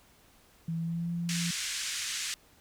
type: tone with pitch glide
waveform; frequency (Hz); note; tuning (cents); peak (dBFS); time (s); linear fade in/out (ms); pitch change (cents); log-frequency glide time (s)
sine; 164.81 to 171.12; E3 to F3; 0 to -35; -30; 0.68-1.51; 5; +65; 0.78-1.11
type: band-pass noise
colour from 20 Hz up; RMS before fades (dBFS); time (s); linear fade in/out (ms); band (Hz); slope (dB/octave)
white; -35; 1.29-2.34; 0; 1600 to 7900; 24
effects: pink hiss -61 dBFS RMS until 2.6 s